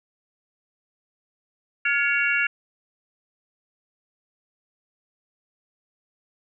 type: tone cluster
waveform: sine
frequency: 1416 / 1693 / 2242 / 2744 Hz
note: F6 / G#6 / C#7 / F7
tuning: +23 / +33 / +19 / -31 cents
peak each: -25 dBFS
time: 1.85-2.47 s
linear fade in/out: 5 ms
effects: none